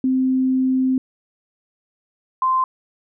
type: tone pair in turn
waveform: sine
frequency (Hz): 260 / 1040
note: C4 / C6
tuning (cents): -11 / -11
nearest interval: 2 octaves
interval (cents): 2400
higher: second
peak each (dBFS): -15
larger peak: neither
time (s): 0.04-0.98 / 2.42-2.64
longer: first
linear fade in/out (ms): 2
effects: none